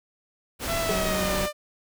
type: noise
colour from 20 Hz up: pink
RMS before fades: -30 dBFS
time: 0.59-1.49 s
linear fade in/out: 50 ms
type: tone with pitch glide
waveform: sawtooth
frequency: 670 to 596.9 Hz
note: E5 to D5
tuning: +28 to +28 cents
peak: -23 dBFS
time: 0.66-1.53 s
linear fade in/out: 50 ms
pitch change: -200 cents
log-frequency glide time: 0.78-1.36 s
type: tone with exponential decay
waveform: sine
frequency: 423 Hz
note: G#4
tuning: 32 cents sharp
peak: -22 dBFS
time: 0.89-1 s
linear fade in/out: 5 ms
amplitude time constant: 22 ms
type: tone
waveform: sawtooth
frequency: 188.9 Hz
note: F#3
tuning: 36 cents sharp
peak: -25 dBFS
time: 0.9-1.46 s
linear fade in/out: 5 ms
effects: none